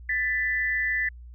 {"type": "tone pair together", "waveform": "sine", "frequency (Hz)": [1762.3, 1989], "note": ["A6", "B6"], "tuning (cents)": [2, 12], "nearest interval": "major second", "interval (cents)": 210, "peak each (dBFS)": -26, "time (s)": [0.09, 1.09], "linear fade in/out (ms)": 5, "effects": ["added 60 Hz sine -41 dBFS peak until 1.34 s"]}